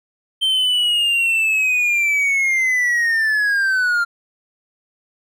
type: linear sweep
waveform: triangle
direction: down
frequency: 3129 to 1384 Hz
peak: -13 dBFS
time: 0.41-4.05 s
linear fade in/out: 20 ms
effects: none